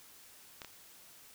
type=clicks; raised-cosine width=0.2 ms; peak=-26 / -28 dBFS; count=2; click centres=0.618 / 0.647 s; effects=white hiss -57 dBFS RMS until 1.34 s